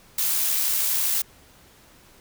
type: noise with amplitude modulation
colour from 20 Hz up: blue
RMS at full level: -22 dBFS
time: 0.18-1.22 s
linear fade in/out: 5 ms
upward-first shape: sine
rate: 72.3 Hz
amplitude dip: 25%
effects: pink hiss -53 dBFS RMS until 2.2 s